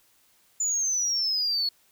sine exponential sweep, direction down, 7050 to 4349 Hz, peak -22 dBFS, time 0.6-1.69 s, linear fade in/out 5 ms, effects tanh soft clip ceiling -20 dBFS + white hiss -63 dBFS RMS until 1.91 s

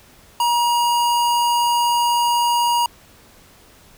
square tone, 952 Hz, A#5, 36 cents sharp, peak -16 dBFS, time 0.4-2.86 s, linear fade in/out 2 ms, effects pink hiss -49 dBFS RMS until 3.97 s

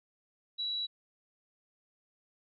sine tone, 3915 Hz, B7, 16 cents flat, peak -32 dBFS, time 0.58-0.87 s, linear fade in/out 20 ms, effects none

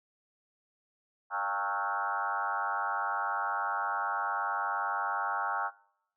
sine tone with frequency modulation, 1105 Hz, C#6, 6 cents flat, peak -29 dBFS, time 1.3-5.71 s, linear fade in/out 50 ms, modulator 99.7 Hz, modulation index 3.7, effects noise-tail reverb RT60 0.7 s tail -21 dB re dry

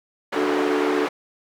white band-pass noise, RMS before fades -27 dBFS, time 0.32-1.09 s, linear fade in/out 10 ms, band 360 to 1300 Hz, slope 12 dB/octave
sine chord, D major, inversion none, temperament equal, 293.7 / 370 / 440 Hz, D4 / F#4 / A4, 0 / 0 / 0 cents, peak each -24 dBFS, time 0.35-1.07 s, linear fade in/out 20 ms
effects none

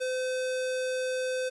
square tone, 512 Hz, C5, 38 cents flat, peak -29 dBFS, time 0-1.5 s, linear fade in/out 20 ms, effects resampled to 24000 Hz + 10-bit

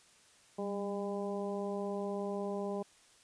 harmonic tone with a mistuned harmonic, 201.8 Hz, G#3, 49 cents flat, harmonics 1 / 2 / 3 / 4 / 5, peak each -39 / -38 / -41 / -45 / -48 dBFS, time 0.58-2.83 s, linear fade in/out 10 ms, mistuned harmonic 1, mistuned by -43 cents, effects white hiss -63 dBFS RMS until 3.23 s + resampled to 22050 Hz

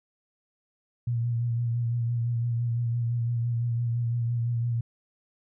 sine tone with vibrato, 118.2 Hz, A#2, 24 cents sharp, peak -24 dBFS, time 1.07-4.81 s, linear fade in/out 5 ms, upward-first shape sine, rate 5.9 Hz, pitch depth 32 cents each way, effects none

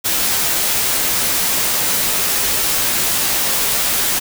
white noise with comb filter, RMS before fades -17 dBFS, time 0.04-4.2 s, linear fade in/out 20 ms, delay 14 ms, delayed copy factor -0.5, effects none

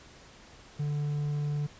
triangle tone, 146.83 Hz, D3, in tune, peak -26 dBFS, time 0.79-1.67 s, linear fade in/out 10 ms, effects pink hiss -53 dBFS RMS until 1.79 s + resampled to 16000 Hz

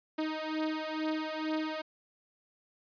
sawtooth beating tone pair, 311.1 / 313.3 Hz, D#4 / D#4, 0 / +12 cents, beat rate 2.2 Hz, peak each -31 dBFS, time 0.18-1.82 s, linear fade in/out 10 ms, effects resampled to 11025 Hz

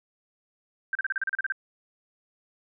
sine tone bursts, 1568 Hz, G6, in tune, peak -24 dBFS, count 11, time 0.93-1.522 s, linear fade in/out 2 ms, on 22 ms, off 35 ms, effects none

